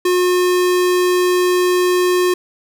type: tone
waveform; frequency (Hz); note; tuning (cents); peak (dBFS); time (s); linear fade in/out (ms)
square; 360; F#4; -47; -13; 0.05-2.34; 5
effects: none